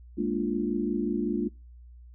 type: chord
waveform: sine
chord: Bb dominant seventh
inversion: third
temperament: equal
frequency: 207.7 / 233.1 / 293.7 / 349.2 Hz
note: Ab3 / Bb3 / D4 / F4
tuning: 0 / 0 / 0 / 0 cents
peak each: -31 dBFS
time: 0.17-1.49 s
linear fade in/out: 20 ms
effects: noise-tail reverb RT60 0.3 s tail -26 dB re dry + added 60 Hz sine -46 dBFS peak until 2.14 s